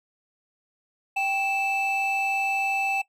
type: tone pair together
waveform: triangle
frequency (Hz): 784 / 2637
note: G5 / E7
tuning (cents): 0 / 0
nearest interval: octave + major sixth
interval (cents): 2100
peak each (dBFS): -23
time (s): 1.16-3.02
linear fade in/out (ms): 10
effects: noise-tail reverb RT60 0.1 s tail -19 dB re dry + tanh soft clip ceiling -16 dBFS